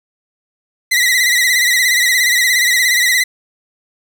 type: tone with vibrato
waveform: sawtooth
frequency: 1975.5 Hz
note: B6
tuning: in tune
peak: -7 dBFS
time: 0.91-3.24 s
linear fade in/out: 10 ms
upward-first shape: sine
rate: 17 Hz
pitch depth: 75 cents each way
effects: none